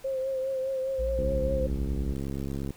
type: tone with vibrato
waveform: sine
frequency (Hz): 529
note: C5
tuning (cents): +19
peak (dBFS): -27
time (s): 0.04-1.67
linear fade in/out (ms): 10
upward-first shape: triangle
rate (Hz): 4.9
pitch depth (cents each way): 39
type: tone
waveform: triangle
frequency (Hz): 57.7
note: A#1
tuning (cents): -17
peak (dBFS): -27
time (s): 0.98-2.15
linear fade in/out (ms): 20
type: click train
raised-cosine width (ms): 3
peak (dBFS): -21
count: 105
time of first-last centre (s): 1.19-2.706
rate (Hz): 68.6
effects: pink hiss -54 dBFS RMS until 2.76 s